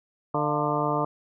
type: harmonic tone with a mistuned harmonic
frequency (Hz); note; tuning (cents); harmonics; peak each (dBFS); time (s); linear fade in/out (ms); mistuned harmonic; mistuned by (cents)
149.2; D3; +28; 1 / 2 / 3 / 4 / 5 / 6 / 7 / 8; -31 / -31 / -31 / -31 / -31 / -31 / -31 / -31; 0.34-1.05; 5; 5; -98
effects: none